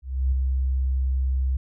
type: tone with ADSR envelope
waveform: sine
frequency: 65.41 Hz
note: C2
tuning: in tune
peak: -17 dBFS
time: 0.02-1.57 s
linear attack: 300 ms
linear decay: 5 ms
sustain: -3 dB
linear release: 5 ms
effects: none

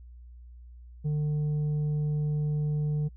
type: tone with tanh clipping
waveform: sine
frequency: 150 Hz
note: D3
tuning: 37 cents sharp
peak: -26 dBFS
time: 1.04-3.09 s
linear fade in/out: 20 ms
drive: 4 dB
effects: noise-tail reverb RT60 0.1 s tail -26 dB re dry + added 60 Hz sine -45 dBFS peak until 3.16 s

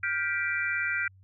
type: chord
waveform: sine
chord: G dominant seventh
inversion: third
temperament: just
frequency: 1411.2 / 1568 / 1960 / 2352 Hz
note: F6 / G6 / B6 / D7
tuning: +18 / 0 / -14 / +2 cents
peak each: -32 dBFS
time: 0.03-1.08 s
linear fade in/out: 5 ms
effects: added 95 Hz sine -53 dBFS peak until 1.23 s

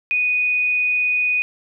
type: tone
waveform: sine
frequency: 2481 Hz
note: D#7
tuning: 6 cents flat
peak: -16 dBFS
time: 0.11-1.42 s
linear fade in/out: 0 ms
effects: none

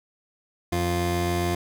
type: tone pair together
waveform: 25% pulse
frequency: 87.31 / 349.2 Hz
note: F2 / F4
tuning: 0 / 0 cents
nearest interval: 2 octaves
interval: 2400 cents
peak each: -22 dBFS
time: 0.72-1.55 s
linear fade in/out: 5 ms
effects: none

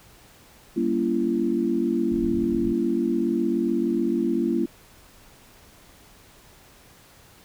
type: chord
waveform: sine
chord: G diminished seventh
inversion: none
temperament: just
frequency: 196 / 235.2 / 282.2 / 338.7 Hz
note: G3 / Bb3 / Db4 / Fb4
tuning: 0 / +16 / +31 / +47 cents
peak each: -30 / -25 / -28 / -24 dBFS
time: 0.76-4.66 s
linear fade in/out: 10 ms
type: low-pass noise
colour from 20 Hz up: pink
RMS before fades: -36 dBFS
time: 2.11-2.73 s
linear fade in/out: 5 ms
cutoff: 220 Hz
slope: 24 dB/octave
effects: pink hiss -52 dBFS RMS until 7.44 s

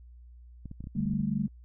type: clicks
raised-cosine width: 5 ms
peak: -28 dBFS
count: 11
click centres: 0.657 / 0.714 / 0.806 / 0.841 / 0.871 / 0.963 / 1.005 / 1.057 / 1.099 / 1.137 / 1.203 s
type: chord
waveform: sine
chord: D suspended fourth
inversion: none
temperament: equal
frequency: 146.83 / 196 / 220 Hz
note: D3 / G3 / A3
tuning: 0 / 0 / 0 cents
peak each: -33 / -30 / -31 dBFS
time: 0.95-1.48 s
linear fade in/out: 10 ms
effects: added 60 Hz sine -48 dBFS peak until 1.64 s

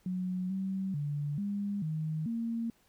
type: tone with pitch steps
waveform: sine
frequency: 183.3 / 191.4 / 145.6 / 202.2 / 156.5 / 230.2 Hz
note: F#3 / G3 / D3 / G#3 / D#3 / A#3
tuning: -16 / -41 / -15 / -46 / +10 / -22 cents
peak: -31 dBFS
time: 0.06-2.7 s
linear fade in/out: 2 ms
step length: 440 ms
effects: pink hiss -68 dBFS RMS until 2.88 s

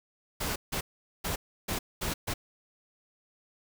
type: noise bursts at uneven times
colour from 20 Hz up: pink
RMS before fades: -32 dBFS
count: 6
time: 0.4-0.56 / 0.72-0.81 / 1.24-1.36 / 1.68-1.79 / 2.01-2.14 / 2.27-2.34 s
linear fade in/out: 10 ms
effects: none

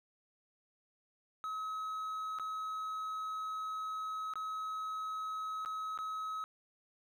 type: tone with dropouts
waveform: triangle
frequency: 1280 Hz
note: D#6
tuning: 49 cents sharp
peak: -35 dBFS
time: 1.44-6.44 s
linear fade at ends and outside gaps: 0 ms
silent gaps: 2.387-2.397 / 4.337-4.356 / 5.649-5.659 / 5.976-5.988 s
effects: none

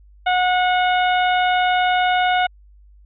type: harmonic tone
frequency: 729 Hz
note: F#5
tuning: 26 cents flat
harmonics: 1 / 2 / 3 / 4 / 5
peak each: -16 / -22 / -26 / -28 / -30 dBFS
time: 0.26-2.47 s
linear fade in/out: 10 ms
effects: added 50 Hz sine -45 dBFS peak until 3.05 s

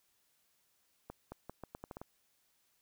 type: accelerating click train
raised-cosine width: 1 ms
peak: -30 dBFS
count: 9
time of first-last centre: 1.1-2.015 s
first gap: 220 ms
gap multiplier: 0.8
effects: white hiss -75 dBFS RMS until 2.81 s

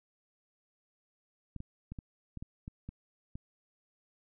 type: clicks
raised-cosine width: 5 ms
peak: -29 dBFS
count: 9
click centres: 1.563 / 1.604 / 1.92 / 1.988 / 2.373 / 2.425 / 2.679 / 2.89 / 3.355 s
effects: none

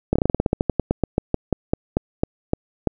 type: slowing click train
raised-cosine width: 2 ms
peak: -4 dBFS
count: 23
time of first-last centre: 0.13-2.873 s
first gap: 26 ms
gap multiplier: 1.13
effects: none

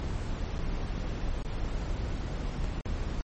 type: noise with dropouts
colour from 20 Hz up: brown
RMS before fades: -32 dBFS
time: 0-3.21 s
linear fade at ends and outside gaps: 0 ms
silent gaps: 0.582-0.59 / 1.424-1.448 / 2.643-2.647 / 2.811-2.857 s
effects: MP3 32 kbps

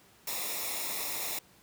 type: noise with comb filter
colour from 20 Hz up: white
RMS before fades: -35 dBFS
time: 0.27-1.39 s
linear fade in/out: 5 ms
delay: 0.65 ms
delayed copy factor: -0.7
effects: pink hiss -60 dBFS RMS until 1.62 s + high-pass 80 Hz 12 dB/octave

